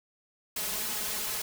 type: noise with comb filter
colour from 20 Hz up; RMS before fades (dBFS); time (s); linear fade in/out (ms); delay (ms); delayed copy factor
white; -33; 0.56-1.42; 5; 4.7; +0.8
effects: none